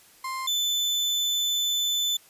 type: tone pair in turn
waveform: 35% pulse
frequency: 1050 / 3513 Hz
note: C6 / A7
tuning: +6 / -3 cents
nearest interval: octave + major sixth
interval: 2091 cents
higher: second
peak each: -28 / -21 dBFS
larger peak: second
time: 0.24-0.47 / 0.47-2.17 s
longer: second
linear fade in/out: 5 ms
effects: white hiss -55 dBFS RMS until 2.29 s + resampled to 32000 Hz